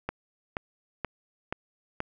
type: click train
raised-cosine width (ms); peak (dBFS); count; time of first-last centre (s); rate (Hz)
0.5; -15; 5; 0.09-2.004; 2.09
effects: none